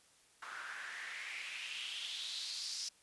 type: noise with band-pass filter sweep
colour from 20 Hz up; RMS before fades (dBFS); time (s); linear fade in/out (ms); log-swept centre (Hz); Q
white; -44; 0.42-2.89; 5; 1300 to 5300; 4.3
effects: white hiss -67 dBFS RMS until 3.02 s + resampled to 24000 Hz